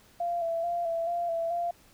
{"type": "tone with vibrato", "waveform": "sine", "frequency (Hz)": 679, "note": "F5", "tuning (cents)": -49, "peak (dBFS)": -27, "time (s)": [0.2, 1.71], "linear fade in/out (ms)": 5, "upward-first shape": "square", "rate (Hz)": 2.3, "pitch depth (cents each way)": 32, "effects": ["pink hiss -59 dBFS RMS until 1.93 s"]}